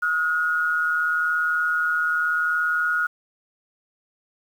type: tone pair together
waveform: sine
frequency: 1278 / 1438.8 Hz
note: D#6 / F#6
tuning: +46 / -49 cents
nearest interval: major second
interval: 205 cents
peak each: -28 / -20 dBFS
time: 0.02-3.07 s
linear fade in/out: 10 ms
effects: 8-bit